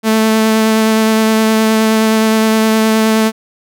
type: tone with vibrato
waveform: sawtooth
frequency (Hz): 220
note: A3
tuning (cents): 0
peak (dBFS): -5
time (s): 0.03-3.32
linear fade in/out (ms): 50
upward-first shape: sine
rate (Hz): 9.6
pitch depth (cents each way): 11
effects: none